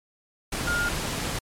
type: tone in noise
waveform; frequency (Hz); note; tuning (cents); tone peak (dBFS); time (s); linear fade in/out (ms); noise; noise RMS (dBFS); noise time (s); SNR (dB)
sine; 1417; F6; +25; -24; 0.67-0.89; 5; pink; -29; 0.52-1.39; +2
effects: low-pass 11000 Hz 12 dB/octave + MP3 96 kbps